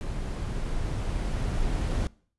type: noise with level ramp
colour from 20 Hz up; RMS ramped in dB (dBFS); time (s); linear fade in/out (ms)
brown; -32 to -26; 0.01-2.07; 0
effects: noise-tail reverb RT60 0.5 s tail -23 dB re dry + resampled to 24000 Hz

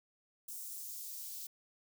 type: noise with high-pass filter sweep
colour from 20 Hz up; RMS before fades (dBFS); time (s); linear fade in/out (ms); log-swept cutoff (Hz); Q
blue; -45; 0.48-1.47; 5; 7000 to 4300; 1.1
effects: none

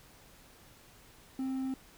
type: tone with quantisation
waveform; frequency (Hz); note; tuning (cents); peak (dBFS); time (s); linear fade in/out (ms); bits
triangle; 263.3; C4; +11; -30; 1.39-1.74; 2; 10
effects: pink hiss -58 dBFS RMS until 1.97 s

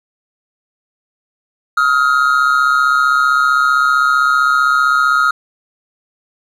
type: tone pair together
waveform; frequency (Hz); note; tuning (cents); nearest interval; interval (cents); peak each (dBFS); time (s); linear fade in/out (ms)
triangle; 1270 / 1405.5; D#6 / F6; +35 / +11; major second; 176; -11; 1.77-5.31; 5
effects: none

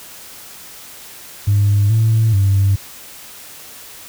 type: tone with pitch steps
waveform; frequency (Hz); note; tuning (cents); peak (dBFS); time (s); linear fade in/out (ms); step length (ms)
sine; 101.9 / 111.4 / 98.3; G#2 / A2 / G2; -32 / +22 / +5; -9; 1.47-2.76; 10; 430
effects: tanh soft clip ceiling -7 dBFS + white hiss -37 dBFS RMS until 4.08 s

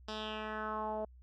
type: tone with low-pass filter sweep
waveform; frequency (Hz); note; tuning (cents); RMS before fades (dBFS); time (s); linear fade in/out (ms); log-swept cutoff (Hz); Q
10% pulse; 215.7; A3; -34; -39; 0.08-1.05; 5; 4700 to 630; 3.4
effects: added 62 Hz sine -54 dBFS peak until 1.22 s

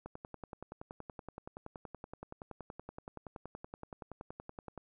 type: click train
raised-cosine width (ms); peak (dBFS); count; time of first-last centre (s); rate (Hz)
1; -30; 51; 0.06-4.777; 10.6
effects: none

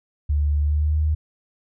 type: tone with pitch glide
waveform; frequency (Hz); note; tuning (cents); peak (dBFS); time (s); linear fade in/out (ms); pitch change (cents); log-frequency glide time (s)
sine; 73.42 to 76.8; D2 to D#2; 0 to -22; -17; 0.29-1.15; 10; +78; 0.6-0.99
effects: none

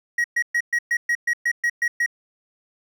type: tone bursts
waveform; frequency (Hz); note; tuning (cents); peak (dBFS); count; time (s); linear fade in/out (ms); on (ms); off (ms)
triangle; 1900; A#6; +33; -16; 11; 0.18-2.062; 5; 62; 120
effects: none

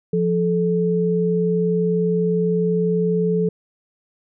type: tone pair together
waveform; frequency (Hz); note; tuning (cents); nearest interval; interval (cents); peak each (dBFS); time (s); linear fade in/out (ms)
sine; 174.61 / 433.9; F3 / A4; 0 / -24; octave + major third; 1576; -19; 0.13-3.49; 5
effects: none

